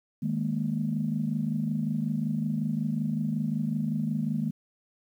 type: chord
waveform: sine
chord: D# suspended fourth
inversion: none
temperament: equal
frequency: 155.56 / 207.7 / 233.1 Hz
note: D#3 / G#3 / A#3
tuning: 0 / 0 / 0 cents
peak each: -30 dBFS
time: 0.22-4.51 s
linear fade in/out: 10 ms
effects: tanh soft clip ceiling -16 dBFS + 10-bit